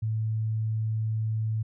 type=tone; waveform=sine; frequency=110 Hz; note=A2; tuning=in tune; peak=-25 dBFS; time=0.02-1.63 s; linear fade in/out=10 ms; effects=none